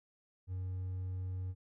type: tone with hard clipping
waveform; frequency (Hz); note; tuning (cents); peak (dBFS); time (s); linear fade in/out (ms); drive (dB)
triangle; 92.5; F#2; 0; -37; 0.47-1.55; 50; 5
effects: none